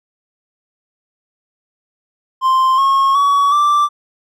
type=tone with pitch steps; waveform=triangle; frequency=1046.5 / 1087.2 / 1129.4 / 1173.3 Hz; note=C6 / C#6 / C#6 / D6; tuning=0 / -34 / +32 / -2 cents; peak=-8 dBFS; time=2.41-3.89 s; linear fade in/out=50 ms; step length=370 ms; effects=none